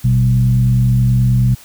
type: tone with frequency modulation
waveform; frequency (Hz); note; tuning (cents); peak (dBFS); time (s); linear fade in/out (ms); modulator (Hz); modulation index
sine; 123.47; B2; 0; -9; 0.04-1.55; 10; 69.6; 0.62
effects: white hiss -41 dBFS RMS until 1.64 s